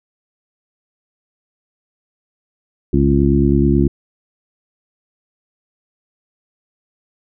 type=harmonic tone with a mistuned harmonic; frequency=69.3 Hz; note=C#2; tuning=in tune; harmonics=1 / 2 / 3 / 4 / 5; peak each=-17 / -17 / -17 / -17 / -17 dBFS; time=2.93-3.88 s; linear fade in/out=5 ms; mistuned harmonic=1; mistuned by=-87 cents; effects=none